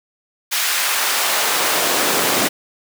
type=noise with high-pass filter sweep; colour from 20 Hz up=pink; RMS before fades=-18 dBFS; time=0.51-2.49 s; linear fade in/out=20 ms; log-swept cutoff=1700 to 240 Hz; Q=0.78; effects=none